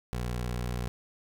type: tone with vibrato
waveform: 20% pulse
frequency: 60.6 Hz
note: B1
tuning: 32 cents flat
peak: -26 dBFS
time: 0.13-0.88 s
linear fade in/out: 0 ms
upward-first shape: sine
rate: 16 Hz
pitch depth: 18 cents each way
effects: none